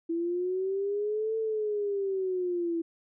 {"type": "linear two-way sweep", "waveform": "sine", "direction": "up then down", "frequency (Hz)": [329.6, 446.7, 329.6], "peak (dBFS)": -27, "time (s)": [0.09, 2.82], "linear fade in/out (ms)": 10, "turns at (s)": 1.37, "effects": []}